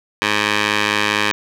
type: tone with band-pass filter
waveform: 15% pulse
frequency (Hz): 104.5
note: G#2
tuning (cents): +11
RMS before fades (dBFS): -18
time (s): 0.22-1.32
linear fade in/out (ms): 0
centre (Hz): 2400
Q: 1.1
effects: none